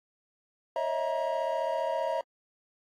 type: tone cluster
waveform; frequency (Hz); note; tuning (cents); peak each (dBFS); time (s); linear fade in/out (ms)
triangle; 546 / 625 / 660 / 948; C#5 / D#5 / E5 / A#5; -26 / +8 / +2 / +29; -31; 0.76-2.21; 2
effects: tanh soft clip ceiling -16 dBFS + AAC 48 kbps